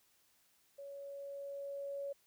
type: tone with level ramp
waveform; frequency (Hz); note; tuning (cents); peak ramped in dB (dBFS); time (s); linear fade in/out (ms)
sine; 560; C#5; +18; -46 to -38; 0.78-2.13; 10
effects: white hiss -72 dBFS RMS until 2.26 s